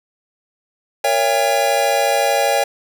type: chord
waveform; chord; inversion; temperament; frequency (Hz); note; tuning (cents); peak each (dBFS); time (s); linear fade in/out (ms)
square; A# diminished seventh; none; just; 466.2 / 559.4 / 671.3 / 805.5; A#4 / C#5 / E5 / G5; 0 / +16 / +31 / +47; -25 / -19 / -22 / -19; 1.04-2.64; 5
effects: none